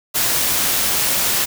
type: noise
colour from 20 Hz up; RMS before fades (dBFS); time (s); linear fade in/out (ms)
white; -18; 0.14-1.46; 20
effects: none